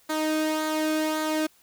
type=tone with flanger; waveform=sawtooth; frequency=311.1 Hz; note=D#4; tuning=in tune; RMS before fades=-26 dBFS; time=0.09-1.47 s; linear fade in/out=10 ms; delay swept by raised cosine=0.36 to 1.03 ms; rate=1.8 Hz; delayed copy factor=-0.5; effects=white hiss -60 dBFS RMS until 1.62 s